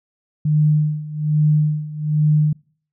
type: tone with tremolo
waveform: sine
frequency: 151.7 Hz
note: D#3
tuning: 44 cents flat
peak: -11 dBFS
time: 0.45-2.53 s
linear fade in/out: 5 ms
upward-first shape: sine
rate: 1.2 Hz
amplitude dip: 85%
effects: noise-tail reverb RT60 0.5 s tail -26 dB re dry